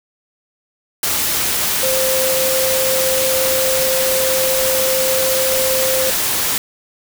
sine tone in noise, 523.3 Hz, C5, in tune, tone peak -17 dBFS, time 1.83-6.1 s, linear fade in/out 2 ms, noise white, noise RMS -18 dBFS, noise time 1.03-6.58 s, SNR -2 dB, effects none

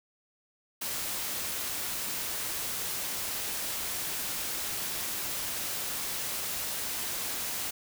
white noise, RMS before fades -34 dBFS, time 0.81-7.71 s, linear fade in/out 10 ms, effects none

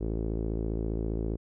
sawtooth tone with low-pass filter, 55 Hz, A1, in tune, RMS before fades -31 dBFS, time 0-1.37 s, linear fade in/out 20 ms, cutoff 390 Hz, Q 2.9, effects none

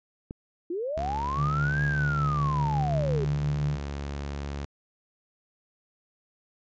click, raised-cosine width 3 ms, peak -23 dBFS, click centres 0.309 s
sine linear two-way sweep, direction up then down, 323.5 to 1661.2 to 382.1 Hz, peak -28 dBFS, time 0.7-3.25 s, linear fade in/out 5 ms, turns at 1.84 s
sawtooth tone, 70.9 Hz, C#2, 40 cents sharp, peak -28 dBFS, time 0.97-4.65 s, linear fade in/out 0 ms
sine tone with pitch glide, 146.7 to 147.55 Hz, D3 to D3, -2 to +8 cents, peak -25 dBFS, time 1.35-3.79 s, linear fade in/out 50 ms, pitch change +10 cents, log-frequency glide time 2.28-2.53 s
effects resampled to 16000 Hz

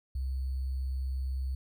sine tone with sample-and-hold, 65.7 Hz, C2, 8 cents sharp, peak -30 dBFS, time 0.15-1.55 s, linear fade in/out 5 ms, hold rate 4410 Hz, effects none

